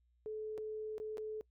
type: tone with dropouts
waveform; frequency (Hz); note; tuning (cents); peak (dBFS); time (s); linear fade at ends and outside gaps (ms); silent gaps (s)
sine; 431.8; A4; -33; -39; 0.26-1.41; 0; 0.578-0.583 / 0.981-1 / 1.172-1.181
effects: noise-tail reverb RT60 0.1 s tail -24 dB re dry + added 60 Hz sine -70 dBFS peak until 1.5 s